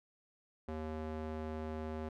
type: tone with band-pass filter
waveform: square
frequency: 78.2 Hz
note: D#2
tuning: 9 cents sharp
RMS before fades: -41 dBFS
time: 0.68-2.09 s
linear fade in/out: 5 ms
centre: 460 Hz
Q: 0.66
effects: none